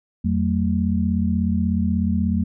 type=tone cluster; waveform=sine; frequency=84.9 / 188.3 / 224.8 Hz; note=F2 / F#3 / A3; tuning=-48 / +31 / +37 cents; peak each=-22 dBFS; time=0.24-2.44 s; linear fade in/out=10 ms; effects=none